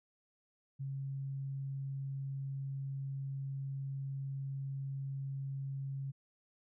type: tone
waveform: sine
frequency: 136.6 Hz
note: C#3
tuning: 25 cents flat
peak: -37 dBFS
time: 0.79-6.12 s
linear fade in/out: 20 ms
effects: none